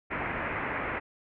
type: low-pass noise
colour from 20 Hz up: white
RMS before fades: -33 dBFS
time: 0.1-1 s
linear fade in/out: 20 ms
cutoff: 2300 Hz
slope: 48 dB/octave
effects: none